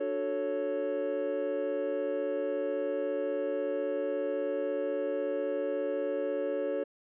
triangle chord, D major seventh, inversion none, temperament equal, 293.7 / 370 / 440 / 554.4 Hz, D4 / F#4 / A4 / C#5, 0 / 0 / 0 / 0 cents, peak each -36 / -36 / -33 / -30 dBFS, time 0-6.84 s, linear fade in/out 10 ms, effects resampled to 8000 Hz

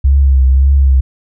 sine tone with vibrato, 67.2 Hz, C2, 47 cents sharp, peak -5 dBFS, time 0.04-1.01 s, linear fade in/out 10 ms, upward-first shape triangle, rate 1.8 Hz, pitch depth 62 cents each way, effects none

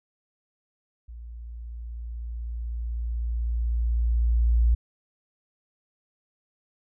sine tone with level ramp, 58 Hz, A#1, 8 cents flat, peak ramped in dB -38 to -16 dBFS, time 1.08-4.75 s, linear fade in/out 10 ms, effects none

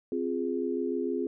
sine chord, F minor, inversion second, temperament equal, 261.6 / 349.2 / 415.3 Hz, C4 / F4 / Ab4, 0 / 0 / 0 cents, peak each -32 dBFS, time 0.12-1.27 s, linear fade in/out 2 ms, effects none

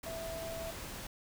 sine tone in noise, 659.3 Hz, E5, in tune, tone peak -40 dBFS, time 0.06-0.71 s, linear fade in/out 5 ms, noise pink, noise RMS -44 dBFS, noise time 0.03-1.07 s, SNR +1 dB, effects none

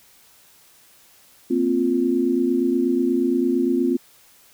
sine chord, Bb suspended second, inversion none, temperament equal, 233.1 / 261.6 / 349.2 Hz, Bb3 / C4 / F4, 0 / 0 / 0 cents, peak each -25 / -20 / -21 dBFS, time 1.5-3.97 s, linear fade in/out 10 ms, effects white hiss -53 dBFS RMS until 4.53 s

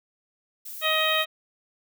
violet noise, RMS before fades -38 dBFS, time 0.65-1.25 s, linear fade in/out 10 ms
harmonic tone, 629 Hz, D#5, 19 cents sharp, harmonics 1 / 2 / 3 / 4 / 5 / 6, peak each -28 / -28 / -28 / -28 / -28 / -28 dBFS, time 0.81-1.26 s, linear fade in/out 50 ms
effects none

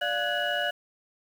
sine tone cluster, 587 / 701 / 1480 / 1676 / 2919 Hz, D5 / F5 / F#6 / G#6 / F#7, -1 / +6 / 0 / +15 / -24 cents, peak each -31 dBFS, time 0.01-0.71 s, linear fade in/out 10 ms, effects tanh soft clip ceiling -18 dBFS + 8-bit

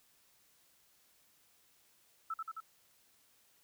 sine tone with echo, 1316 Hz, E6, 3 cents flat, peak -35 dBFS, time 2.3-2.34 s, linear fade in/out 5 ms, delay 88 ms, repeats 3, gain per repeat -2 dB, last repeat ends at 2.604 s, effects white hiss -69 dBFS RMS until 3.63 s

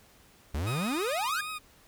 45% pulse exponential sweep, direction up, 66 to 1694 Hz, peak -29 dBFS, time 0.54-1.41 s, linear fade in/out 5 ms
20% pulse tone with vibrato, 1244.5 Hz, D#6, in tune, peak -30 dBFS, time 0.66-1.59 s, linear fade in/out 20 ms, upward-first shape triangle, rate 6.2 Hz, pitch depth 37 cents each way
effects pink hiss -59 dBFS RMS until 1.87 s

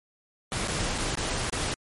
pink noise with dropouts, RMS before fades -29 dBFS, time 0.52-1.74 s, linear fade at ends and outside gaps 0 ms, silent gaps 0.675-0.682 / 0.98-0.984 / 1.153-1.173 / 1.498-1.527 s, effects MP3 48 kbps

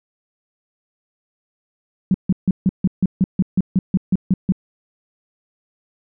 sine tone bursts, 186.8 Hz, F#3, 17 cents sharp, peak -11 dBFS, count 14, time 2.11-4.522 s, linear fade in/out 2 ms, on 33 ms, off 150 ms, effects none

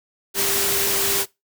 sine tone in noise, 396.4 Hz, G4, 19 cents sharp, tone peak -29 dBFS, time 0.34-1.26 s, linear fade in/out 50 ms, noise white, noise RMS -21 dBFS, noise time 0.34-1.26 s, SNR -11 dB, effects noise-tail reverb RT60 0.2 s tail -21 dB re dry

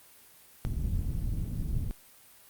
pink low-pass noise, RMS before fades -31 dBFS, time 0.65-1.91 s, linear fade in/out 0 ms, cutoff 130 Hz, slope 12 dB/octave, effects white hiss -56 dBFS RMS until 2.49 s + Opus 32 kbps

